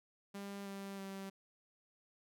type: tone with pitch steps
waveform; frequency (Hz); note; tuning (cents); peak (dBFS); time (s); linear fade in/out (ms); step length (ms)
sawtooth; 199.4 / 196.88 / 194.4; G3 / G3 / G3; +30 / +8 / -14; -40; 0.34-1.3; 10; 320
effects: none